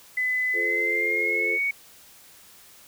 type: tone with pitch glide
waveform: sine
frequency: 2011 to 2231 Hz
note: B6 to C#7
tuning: +31 to +11 cents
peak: -22 dBFS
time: 0.17-1.71 s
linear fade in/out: 5 ms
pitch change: +180 cents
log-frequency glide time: 0.55-1.6 s
type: chord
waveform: sine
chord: F major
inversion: none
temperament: just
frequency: 349.2 / 436.5 / 523.8 Hz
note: F4 / A4 / C5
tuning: 0 / -14 / +2 cents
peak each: -33 / -31 / -36 dBFS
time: 0.53-1.59 s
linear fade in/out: 50 ms
effects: white hiss -51 dBFS RMS until 2.87 s